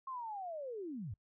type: linear sweep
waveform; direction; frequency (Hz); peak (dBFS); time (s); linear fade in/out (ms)
sine; down; 1082 to 82; -40; 0.07-1.14; 5
effects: noise-tail reverb RT60 0.1 s tail -26 dB re dry

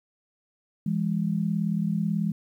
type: tone pair together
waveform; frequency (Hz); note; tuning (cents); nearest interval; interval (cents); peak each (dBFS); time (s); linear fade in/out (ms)
sine; 167.21 / 205.5; E3 / G#3; +25 / -18; major third; 357; -26; 0.86-2.32; 5
effects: 10-bit

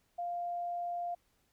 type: tone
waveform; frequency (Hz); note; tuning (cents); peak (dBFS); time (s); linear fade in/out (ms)
sine; 698.5; F5; 0; -34; 0.18-1.15; 10
effects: pink hiss -74 dBFS RMS until 1.52 s

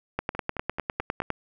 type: two click trains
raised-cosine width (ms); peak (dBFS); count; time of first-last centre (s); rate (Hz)
0.5; -20 / -11; 5 / 12; 0.35-1.22 / 0.19-1.303; 4.6 / 9.88
effects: none

